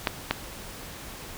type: clicks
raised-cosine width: 0.3 ms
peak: -6 dBFS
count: 2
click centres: 0.072 / 0.31 s
effects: pink hiss -41 dBFS RMS until 1.37 s